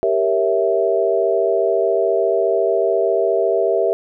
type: chord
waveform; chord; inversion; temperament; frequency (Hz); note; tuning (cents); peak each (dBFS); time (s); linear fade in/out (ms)
sine; G diminished seventh; none; equal; 392 / 466.2 / 554.4 / 659.3; G4 / Bb4 / Db5 / Fb5; 0 / 0 / 0 / 0; -19 / -20 / -24 / -18; 0.03-3.93; 0
effects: none